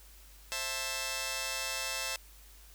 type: chord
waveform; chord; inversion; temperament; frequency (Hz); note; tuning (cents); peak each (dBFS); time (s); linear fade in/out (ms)
5% pulse; A minor; first; just; 528 / 660 / 880; C5 / E5 / A5; +16 / +2 / 0; -28; 0.52-2.16; 0
effects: added 50 Hz sine -54 dBFS peak until 2.74 s + white hiss -58 dBFS RMS until 2.74 s